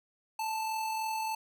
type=tone with amplitude modulation; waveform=square; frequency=880 Hz; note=A5; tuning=in tune; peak=-31 dBFS; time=0.39-1.35 s; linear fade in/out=5 ms; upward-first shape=sine; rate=43.3 Hz; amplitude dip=30%; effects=none